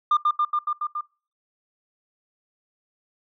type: tone with echo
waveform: sine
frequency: 1200 Hz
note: D6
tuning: 37 cents sharp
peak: -13 dBFS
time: 0.11-0.17 s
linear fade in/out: 5 ms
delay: 140 ms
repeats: 6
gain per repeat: -2 dB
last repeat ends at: 1.01 s
effects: noise-tail reverb RT60 0.4 s tail -26 dB re dry + tanh soft clip ceiling -14 dBFS